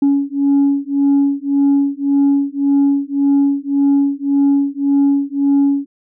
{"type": "beating tone pair", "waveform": "sine", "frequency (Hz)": [279.3, 281.1], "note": ["C#4", "C#4"], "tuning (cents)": [13, 24], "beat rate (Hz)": 1.8, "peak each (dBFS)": -13, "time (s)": [0.02, 5.86], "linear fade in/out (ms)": 5, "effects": ["tanh soft clip ceiling -7 dBFS"]}